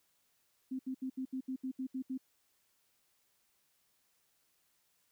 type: tone bursts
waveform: sine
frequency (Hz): 260.8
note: C4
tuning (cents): -5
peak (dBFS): -35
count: 10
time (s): 0.71-2.178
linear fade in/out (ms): 10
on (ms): 82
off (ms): 72
effects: white hiss -75 dBFS RMS until 5.11 s